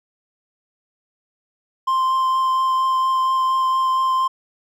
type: tone with vibrato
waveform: triangle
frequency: 1046.5 Hz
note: C6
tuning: in tune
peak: -14 dBFS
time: 1.87-4.28 s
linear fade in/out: 10 ms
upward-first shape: triangle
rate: 4.3 Hz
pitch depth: 10 cents each way
effects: none